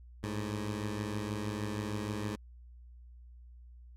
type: beating tone pair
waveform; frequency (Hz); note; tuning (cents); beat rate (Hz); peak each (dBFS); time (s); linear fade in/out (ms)
15% pulse; 103.83 / 110.23; G#2 / A2; 0 / +4; 6.4; -29 / -35; 0.23-2.36; 10
effects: added 60 Hz sine -50 dBFS peak until 3.96 s + low-pass 11000 Hz 12 dB/octave